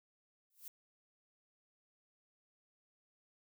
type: noise with exponential growth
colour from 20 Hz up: violet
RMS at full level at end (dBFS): -45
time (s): 0.5-0.68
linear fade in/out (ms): 2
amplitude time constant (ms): 39
effects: none